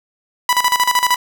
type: tone with tremolo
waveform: sawtooth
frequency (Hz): 987.8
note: B5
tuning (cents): 0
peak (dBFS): -7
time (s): 0.49-1.16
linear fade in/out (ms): 2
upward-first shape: square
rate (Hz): 13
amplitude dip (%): 75
effects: none